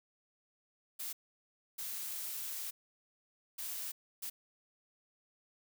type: noise bursts at uneven times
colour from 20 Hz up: blue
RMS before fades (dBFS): -41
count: 4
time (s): 0.99-1.13 / 1.78-2.71 / 3.58-3.92 / 4.22-4.3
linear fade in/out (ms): 10
effects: none